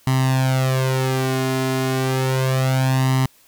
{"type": "tone with flanger", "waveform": "sawtooth", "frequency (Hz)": 131.1, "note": "C3", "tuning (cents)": 4, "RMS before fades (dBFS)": -19, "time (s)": [0.07, 3.26], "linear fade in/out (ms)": 2, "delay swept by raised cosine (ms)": [1, 2.9], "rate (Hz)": 0.32, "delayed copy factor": 0.85, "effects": ["white hiss -54 dBFS RMS until 3.47 s"]}